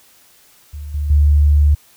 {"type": "tone with level steps", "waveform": "sine", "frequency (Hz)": 73.42, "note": "D2", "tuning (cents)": 0, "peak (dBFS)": [-26, -17, -8], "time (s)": [0.73, 1.75], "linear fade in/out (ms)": 10, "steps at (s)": [0.94, 1.1], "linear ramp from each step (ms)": 5, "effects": ["white hiss -50 dBFS RMS until 1.96 s"]}